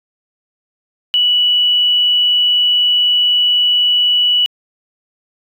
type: tone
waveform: triangle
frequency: 2948 Hz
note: F#7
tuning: 7 cents flat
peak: -6 dBFS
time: 1.14-4.46 s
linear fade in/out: 0 ms
effects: tanh soft clip ceiling -8 dBFS